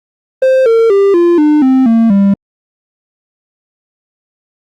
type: tone with pitch steps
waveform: triangle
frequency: 523.3 / 455.6 / 396.6 / 345.2 / 300.6 / 261.6 / 227.8 / 198.29 Hz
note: C5 / A#4 / G4 / F4 / D4 / C4 / A#3 / G3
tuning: 0 / -40 / +20 / -20 / +40 / 0 / -40 / +20 cents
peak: -3 dBFS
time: 0.42-2.34 s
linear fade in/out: 5 ms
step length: 240 ms
effects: Opus 32 kbps